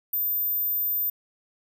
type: tone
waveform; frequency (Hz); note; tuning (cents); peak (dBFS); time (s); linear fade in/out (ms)
sine; 13780; A9; -37; -23; 0.13-1.1; 5
effects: none